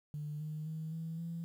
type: tone with pitch steps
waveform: sine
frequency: 149.3 / 153.67 / 158.18 / 162.81 / 167.58 Hz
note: D3 / D#3 / D#3 / E3 / E3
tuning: +29 / -21 / +29 / -21 / +29 cents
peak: -37 dBFS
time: 0.14-1.44 s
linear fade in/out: 0 ms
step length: 260 ms
effects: tanh soft clip ceiling -33 dBFS + 11-bit